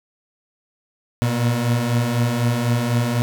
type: beating tone pair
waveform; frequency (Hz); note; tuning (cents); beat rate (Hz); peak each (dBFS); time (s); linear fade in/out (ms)
30% pulse; 116.54 / 120.54; A#2 / B2; 0 / -42; 4; -21 / -16; 1.22-3.22; 0
effects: none